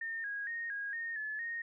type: tone with pitch steps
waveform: sine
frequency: 1820 / 1645 / 1855 / 1639 / 1843 / 1722 / 1856 Hz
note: A#6 / G#6 / A#6 / G#6 / A#6 / A6 / A#6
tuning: -42 / -17 / -9 / -23 / -20 / -38 / -8 cents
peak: -36 dBFS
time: 0.01-1.62 s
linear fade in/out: 5 ms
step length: 230 ms
effects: none